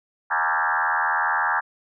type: tone with frequency modulation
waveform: sine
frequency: 1264 Hz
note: D#6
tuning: 27 cents sharp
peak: -19 dBFS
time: 0.3-1.61 s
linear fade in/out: 20 ms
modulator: 81.3 Hz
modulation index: 5.8
effects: none